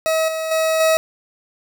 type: tone with level steps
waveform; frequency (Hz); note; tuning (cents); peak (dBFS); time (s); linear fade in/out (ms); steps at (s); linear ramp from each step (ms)
40% pulse; 640; D#5; +49; -15 / -21 / -15 / -12; 0.06-0.97; 0; 0.28 / 0.51 / 0.8; 5
effects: none